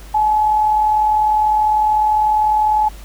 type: tone with amplitude modulation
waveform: sine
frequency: 854 Hz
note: G#5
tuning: 48 cents sharp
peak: -10 dBFS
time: 0.14-2.89 s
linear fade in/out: 10 ms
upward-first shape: sine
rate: 40 Hz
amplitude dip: 35%
effects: added 50 Hz sine -33 dBFS peak until 3.04 s + pink hiss -42 dBFS RMS until 3.04 s